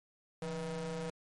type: ring-modulated tone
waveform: 40% pulse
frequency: 157.4 Hz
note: D#3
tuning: 20 cents sharp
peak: -33 dBFS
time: 0.42-1.1 s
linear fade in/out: 2 ms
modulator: 328 Hz
effects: MP3 48 kbps